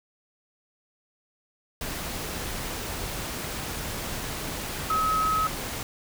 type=tone in noise; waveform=sine; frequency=1280 Hz; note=D#6; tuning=49 cents sharp; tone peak=-22 dBFS; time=4.9-5.47 s; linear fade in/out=2 ms; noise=pink; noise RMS=-33 dBFS; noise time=1.81-5.83 s; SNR=+8 dB; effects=none